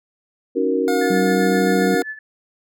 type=chord; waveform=sine; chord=D# minor seventh; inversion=third; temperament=equal; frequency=277.2 / 311.1 / 370 / 466.2 Hz; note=C#4 / D#4 / F#4 / A#4; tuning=0 / 0 / 0 / 0 cents; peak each=-22 / -25 / -22 / -20 dBFS; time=0.55-2.03 s; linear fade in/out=20 ms
type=tone; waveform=25% pulse; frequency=717 Hz; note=F5; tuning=45 cents sharp; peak=-19 dBFS; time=0.88-2.02 s; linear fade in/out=0 ms
type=tone with tremolo; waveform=sine; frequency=1736 Hz; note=A6; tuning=24 cents flat; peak=-25 dBFS; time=1.01-2.19 s; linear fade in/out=5 ms; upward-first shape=sine; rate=7.6 Hz; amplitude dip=80%
type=tone with pitch glide; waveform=sine; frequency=190 to 191.1 Hz; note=F#3 to G3; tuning=+46 to -44 cents; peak=-19 dBFS; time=1.1-1.95 s; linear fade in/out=5 ms; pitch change=+10 cents; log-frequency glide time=1.2-1.56 s
effects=none